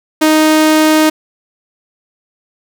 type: tone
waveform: sawtooth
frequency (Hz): 311.1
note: D#4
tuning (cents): 0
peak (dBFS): -3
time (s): 0.21-1.1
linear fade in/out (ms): 10
effects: none